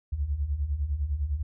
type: beating tone pair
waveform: sine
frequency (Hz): 65.4 / 75.3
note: C2 / D2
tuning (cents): 0 / +44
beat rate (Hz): 9.9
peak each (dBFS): -32 / -27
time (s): 0.12-1.43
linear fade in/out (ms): 10
effects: none